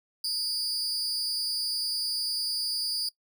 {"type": "tone with amplitude modulation", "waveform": "40% pulse", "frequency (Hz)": 4800, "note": "D8", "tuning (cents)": 37, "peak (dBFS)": -22, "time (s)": [0.24, 3.09], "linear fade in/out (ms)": 5, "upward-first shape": "sine", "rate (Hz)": 231, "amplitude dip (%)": 100, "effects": ["noise-tail reverb RT60 0.1 s tail -20 dB re dry"]}